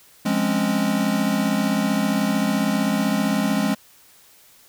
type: chord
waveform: square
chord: Db major seventh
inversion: first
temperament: equal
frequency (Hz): 174.61 / 207.7 / 261.6 / 277.2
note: F3 / Ab3 / C4 / Db4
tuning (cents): 0 / 0 / 0 / 0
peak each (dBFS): -28 / -22 / -26 / -28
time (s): 0.25-3.75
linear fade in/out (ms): 10
effects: white hiss -52 dBFS RMS until 4.68 s